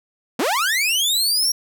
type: linear sweep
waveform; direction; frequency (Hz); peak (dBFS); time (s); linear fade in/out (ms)
sawtooth; up; 200.3 to 5670; -14; 0.39-1.52; 5
effects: none